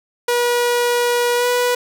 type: tone with pitch glide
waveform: sawtooth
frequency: 482.7 to 490.3 Hz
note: B4 to B4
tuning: -40 to -13 cents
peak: -11 dBFS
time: 0.28-1.75 s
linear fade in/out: 5 ms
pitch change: +27 cents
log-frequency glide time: 1.36-1.46 s
effects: none